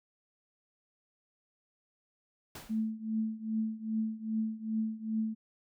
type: noise with exponential decay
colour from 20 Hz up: pink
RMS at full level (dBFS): -42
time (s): 2.55-2.91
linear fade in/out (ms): 5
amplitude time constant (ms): 77
type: tone with tremolo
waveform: sine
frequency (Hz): 220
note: A3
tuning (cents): 0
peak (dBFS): -27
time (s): 2.69-5.35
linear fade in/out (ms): 20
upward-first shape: triangle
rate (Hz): 2.5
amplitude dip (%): 90
effects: none